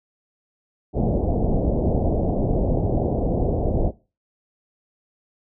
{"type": "low-pass noise", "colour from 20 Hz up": "pink", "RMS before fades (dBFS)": -21, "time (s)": [0.93, 3.92], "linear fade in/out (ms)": 50, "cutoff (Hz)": 710, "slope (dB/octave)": 48, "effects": ["noise-tail reverb RT60 0.3 s tail -19 dB re dry"]}